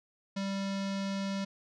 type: tone with low-pass filter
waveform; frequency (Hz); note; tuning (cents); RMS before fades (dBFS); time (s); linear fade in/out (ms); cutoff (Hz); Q
square; 196; G3; 0; -34; 0.36-1.45; 10; 5100; 1.8
effects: none